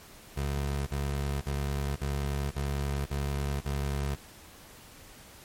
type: tone bursts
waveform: 25% pulse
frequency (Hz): 70.2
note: C#2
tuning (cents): +22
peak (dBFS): -25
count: 7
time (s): 0.36-4.158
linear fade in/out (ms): 20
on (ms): 510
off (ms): 38
effects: pink hiss -51 dBFS RMS until 5.44 s + MP3 64 kbps